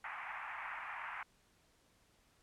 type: band-pass noise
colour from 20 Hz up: pink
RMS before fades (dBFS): -45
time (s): 0.04-1.23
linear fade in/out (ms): 2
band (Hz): 790 to 2400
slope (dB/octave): 48
effects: pink hiss -71 dBFS RMS until 2.42 s + low-pass 11000 Hz 12 dB/octave